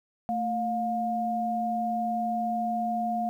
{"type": "tone pair together", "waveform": "sine", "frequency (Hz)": [223.6, 710], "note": ["A3", "F5"], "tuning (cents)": [28, 28], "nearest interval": "octave + minor sixth", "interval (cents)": 2000, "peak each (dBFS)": [-31, -27], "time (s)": [0.29, 3.29], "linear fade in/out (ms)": 0, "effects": ["10-bit"]}